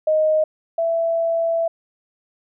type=tone pair in turn; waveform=sine; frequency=622.3 / 664.5 Hz; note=D#5 / E5; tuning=0 / +14 cents; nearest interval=minor second; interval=114 cents; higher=second; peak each=-14 / -17 dBFS; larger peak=first; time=0.07-0.44 / 0.78-1.68 s; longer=second; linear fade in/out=5 ms; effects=none